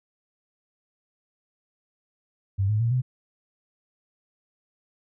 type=tone with pitch steps; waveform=sine; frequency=97.9 / 106.76 / 116.42 / 126.96 Hz; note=G2 / G#2 / A#2 / B2; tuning=-2 / +48 / -2 / +48 cents; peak=-20 dBFS; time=2.58-3.02 s; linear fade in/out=20 ms; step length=110 ms; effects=none